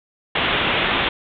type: low-pass noise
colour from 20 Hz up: white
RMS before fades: -20 dBFS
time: 0.35-1.09 s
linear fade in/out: 5 ms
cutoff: 3600 Hz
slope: 96 dB/octave
effects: none